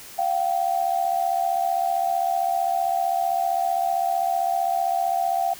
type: tone pair together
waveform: sine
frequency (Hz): 697.5 / 773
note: F5 / G5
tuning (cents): -2 / -24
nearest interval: major second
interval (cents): 178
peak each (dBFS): -23 / -23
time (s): 0.18-5.54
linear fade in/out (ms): 10
effects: white hiss -42 dBFS RMS until 5.59 s